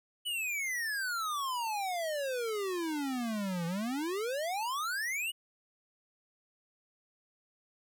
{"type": "exponential two-way sweep", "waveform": "square", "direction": "down then up", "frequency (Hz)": [3000, 164.81, 2971], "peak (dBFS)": -33, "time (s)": [0.25, 5.32], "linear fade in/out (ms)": 20, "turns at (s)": 3.66, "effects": []}